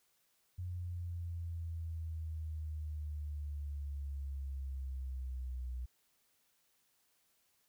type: exponential sweep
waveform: sine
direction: down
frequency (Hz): 89.9 to 61.7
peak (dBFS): -38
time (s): 0.58-5.86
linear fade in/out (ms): 10
effects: white hiss -75 dBFS RMS until 7.68 s